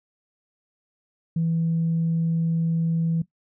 sine tone, 164.81 Hz, E3, in tune, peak -19 dBFS, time 1.36-3.22 s, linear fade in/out 5 ms, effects noise-tail reverb RT60 0.1 s tail -17 dB re dry + tanh soft clip ceiling -16 dBFS

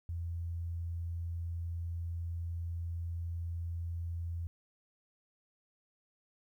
sine tone, 84.7 Hz, E2, 48 cents sharp, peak -35 dBFS, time 0.09-4.47 s, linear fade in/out 0 ms, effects 12-bit

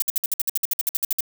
violet noise bursts, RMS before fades -21 dBFS, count 16, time 0-1.207 s, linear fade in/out 2 ms, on 22 ms, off 57 ms, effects none

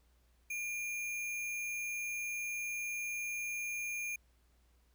sine tone with sample-and-hold, 2400 Hz, D7, 37 cents sharp, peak -36 dBFS, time 0.5-4.16 s, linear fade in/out 5 ms, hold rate 8820 Hz, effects added 60 Hz sine -67 dBFS peak until 4.94 s + pink hiss -75 dBFS RMS until 4.94 s

